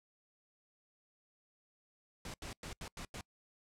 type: noise bursts at uneven times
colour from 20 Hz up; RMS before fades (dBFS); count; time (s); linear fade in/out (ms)
pink; -45; 6; 2.25-2.34 / 2.42-2.53 / 2.63-2.73 / 2.81-2.88 / 2.97-3.05 / 3.14-3.21; 2
effects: noise-tail reverb RT60 0.1 s tail -26 dB re dry + low-pass 9000 Hz 12 dB/octave